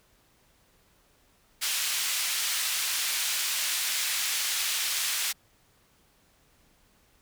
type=band-pass noise; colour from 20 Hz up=pink; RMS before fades=-29 dBFS; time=1.61-5.33 s; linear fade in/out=20 ms; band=2400 to 15000 Hz; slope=12 dB/octave; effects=pink hiss -64 dBFS RMS until 7.21 s